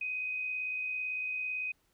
sine tone with amplitude modulation, 2508 Hz, D#7, 13 cents sharp, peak -31 dBFS, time 0.01-1.72 s, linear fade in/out 5 ms, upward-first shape sine, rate 57.9 Hz, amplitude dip 35%, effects pink hiss -73 dBFS RMS until 1.93 s

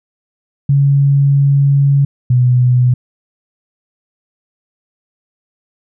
sine tone pair in turn, 140 / 124.73 Hz, C#3 / B2, +18 / +18 cents, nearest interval major second, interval 200 cents, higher first, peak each -7 dBFS, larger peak neither, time 0.69-2.05 / 2.3-2.94 s, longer first, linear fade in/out 5 ms, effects none

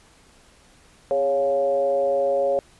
sine tone with frequency modulation, 554.4 Hz, C#5, in tune, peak -18 dBFS, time 1.11-2.59 s, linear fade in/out 0 ms, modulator 147 Hz, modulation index 0.72, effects pink hiss -54 dBFS RMS until 2.79 s + resampled to 24000 Hz

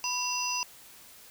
harmonic tone with a mistuned harmonic, 989 Hz, B5, 2 cents sharp, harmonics 1 / 3 / 5 / 6, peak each -34 / -34 / -34 / -34 dBFS, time 0.04-0.63 s, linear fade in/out 0 ms, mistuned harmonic 3, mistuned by -140 cents, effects white hiss -52 dBFS RMS until 1.3 s

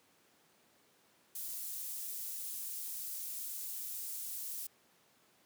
pink high-pass noise, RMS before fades -42 dBFS, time 1.35-4.67 s, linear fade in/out 5 ms, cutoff 11000 Hz, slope 12 dB/octave, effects pink hiss -68 dBFS RMS until 5.45 s + high-pass 200 Hz 12 dB/octave

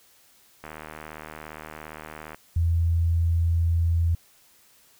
click train, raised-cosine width 0.5 ms, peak -23 dBFS, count 133, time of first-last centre 0.64-2.345 s, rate 77.4 Hz
sine tone, 83.8 Hz, E2, 29 cents sharp, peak -19 dBFS, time 2.56-4.15 s, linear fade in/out 5 ms
effects white hiss -58 dBFS RMS until 4.99 s

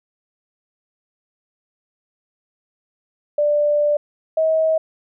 sine tone pair in turn, 590 / 637.8 Hz, D5 / D#5, +8 / +43 cents, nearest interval minor second, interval 135 cents, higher second, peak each -14 dBFS, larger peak neither, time 3.38-3.97 / 4.37-4.78 s, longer first, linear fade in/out 5 ms, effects none

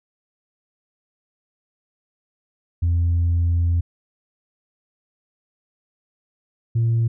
sine tone pair in turn, 85.4 / 115.22 Hz, F2 / A#2, -38 / -20 cents, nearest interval perfect fourth, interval 518 cents, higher second, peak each -14 dBFS, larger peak neither, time 2.82-3.81 / 6.75-7.08 s, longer first, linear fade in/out 10 ms, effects tanh soft clip ceiling -14 dBFS

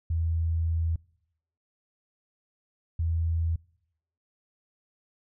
sine tone pair in turn, 82.2 / 82.5 Hz, E2 / E2, -4 / +2 cents, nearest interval unison, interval 6 cents, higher second, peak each -24 / -24 dBFS, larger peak neither, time 0.1-0.96 / 2.99-3.56 s, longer first, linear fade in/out 5 ms, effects noise-tail reverb RT60 0.8 s tail -25 dB re dry

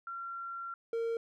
sine / triangle tone pair in turn, 1370 / 459.8 Hz, F6 / A#4, -34 / -24 cents, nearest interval octave + perfect fifth, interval 1890 cents, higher first, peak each -38 / -29 dBFS, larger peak second, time 0.07-0.74 / 0.93-1.17 s, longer first, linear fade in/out 2 ms, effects none

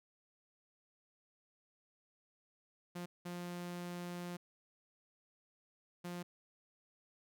sawtooth tone bursts at uneven times, 175.9 Hz, F3, 13 cents sharp, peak -38 dBFS, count 3, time 2.95-3.06 / 3.25-4.37 / 6.04-6.23 s, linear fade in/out 10 ms, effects none

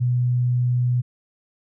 sine tone, 123.47 Hz, B2, in tune, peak -17 dBFS, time 0-1.02 s, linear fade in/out 20 ms, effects none

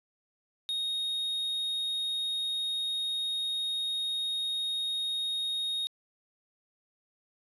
triangle tone, 3729 Hz, A#7, in tune, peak -28 dBFS, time 0.69-5.87 s, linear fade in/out 0 ms, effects resampled to 32000 Hz + 11-bit

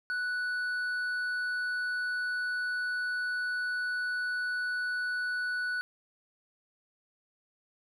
sine tone with hard clipping, 1480 Hz, F#6, in tune, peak -31 dBFS, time 0.1-5.81 s, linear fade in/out 0 ms, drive 4 dB, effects none

